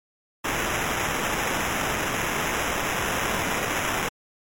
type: noise with sample-and-hold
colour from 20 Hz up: blue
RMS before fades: -26 dBFS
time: 0.44-4.09 s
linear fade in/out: 10 ms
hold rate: 4410 Hz
effects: MP3 64 kbps